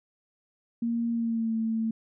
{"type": "tone with pitch glide", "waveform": "sine", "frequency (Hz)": [233.1, 223.9], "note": ["A#3", "A3"], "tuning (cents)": [0, 30], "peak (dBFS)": -25, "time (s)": [0.82, 1.91], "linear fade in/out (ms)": 5, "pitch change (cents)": -70, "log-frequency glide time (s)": [1.11, 1.54], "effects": []}